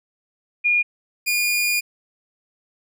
sine / sawtooth tone pair in turn, 2430 / 2430 Hz, D#7 / D#7, -42 / -42 cents, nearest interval unison, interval 0 cents, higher neither, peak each -15 dBFS, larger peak neither, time 0.64-0.83 / 1.26-1.81 s, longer second, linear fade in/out 20 ms, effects none

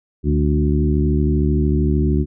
harmonic tone with a mistuned harmonic, 73.1 Hz, D2, 7 cents flat, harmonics 1 / 2 / 3 / 4 / 5, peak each -17 / -20 / -22 / -23 / -24 dBFS, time 0.23-2.26 s, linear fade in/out 50 ms, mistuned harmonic 2, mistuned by +48 cents, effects none

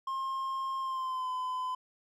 triangle tone with pitch glide, 1066 to 1015.5 Hz, C6 to B5, +32 to +48 cents, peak -30 dBFS, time 0.07-1.75 s, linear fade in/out 5 ms, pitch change -84 cents, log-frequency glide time 0.79-1.3 s, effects none

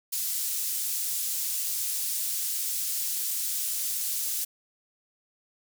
pink high-pass noise, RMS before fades -30 dBFS, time 0.12-4.45 s, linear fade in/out 10 ms, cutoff 7500 Hz, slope 12 dB/octave, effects none

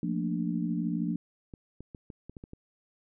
sine chord, Bb major seventh, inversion second, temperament equal, 174.61 / 220 / 233.1 / 293.7 Hz, F3 / A3 / Bb3 / D4, 0 / 0 / 0 / 0 cents, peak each -31 / -36 / -34 / -34 dBFS, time 0.03-1.16 s, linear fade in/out 2 ms
clicks, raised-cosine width 3 ms, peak -30 dBFS, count 8, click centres 1.538 / 1.806 / 1.948 / 2.102 / 2.296 / 2.368 / 2.439 / 2.534 s
effects none

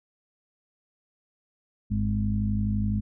harmonic tone, 51.91 Hz, G#1, in tune, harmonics 1 / 2 / 4 / 5, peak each -29 / -27 / -27 / -40 dBFS, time 1.9-3.01 s, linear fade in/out 20 ms, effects none

